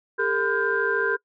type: tone cluster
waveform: sine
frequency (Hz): 401.7 / 455 / 1018 / 1429 / 1576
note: G4 / A#4 / C6 / F6 / G6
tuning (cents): +42 / -42 / -48 / +39 / +9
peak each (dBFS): -27 / -26 / -31 / -29 / -24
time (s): 0.18-1.17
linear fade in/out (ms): 20
effects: noise-tail reverb RT60 0.1 s tail -23 dB re dry + tanh soft clip ceiling -9 dBFS